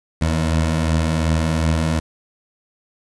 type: beating tone pair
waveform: 20% pulse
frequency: 77.78 / 80.48 Hz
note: D#2 / E2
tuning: 0 / -41 cents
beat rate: 2.7 Hz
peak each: -21 / -12 dBFS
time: 0.21-2 s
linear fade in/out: 10 ms
effects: resampled to 22050 Hz + 7-bit